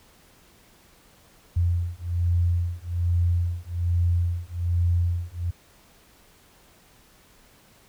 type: beating tone pair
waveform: sine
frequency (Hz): 86.2 / 87.4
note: F2 / F2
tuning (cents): -22 / +2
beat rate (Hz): 1.2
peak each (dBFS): -24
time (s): 1.56-5.51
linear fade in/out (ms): 10
effects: pink hiss -56 dBFS RMS until 7.88 s